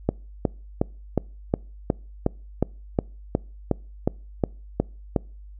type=click train; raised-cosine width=2 ms; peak=-6 dBFS; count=15; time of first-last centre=0.09-5.162 s; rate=2.76 Hz; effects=noise-tail reverb RT60 0.4 s tail -26 dB re dry + added 50 Hz sine -40 dBFS peak until 5.59 s